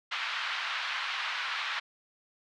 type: band-pass noise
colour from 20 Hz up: pink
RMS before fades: -34 dBFS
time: 0.11-1.8 s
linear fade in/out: 10 ms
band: 1100 to 3800 Hz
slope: 24 dB/octave
effects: none